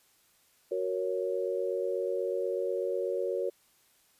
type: chord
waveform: sine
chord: F# major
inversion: none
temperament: equal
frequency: 370 / 466.2 / 554.4 Hz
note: F#4 / A#4 / C#5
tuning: 0 / 0 / 0 cents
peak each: -33 dBFS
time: 0.71-3.5 s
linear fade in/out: 10 ms
effects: white hiss -66 dBFS RMS until 4.19 s + resampled to 32000 Hz